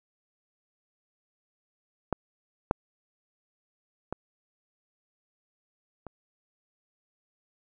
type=clicks; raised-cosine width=1 ms; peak=-12 / -8 / -18 / -26 dBFS; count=4; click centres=2.127 / 2.711 / 4.126 / 6.067 s; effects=none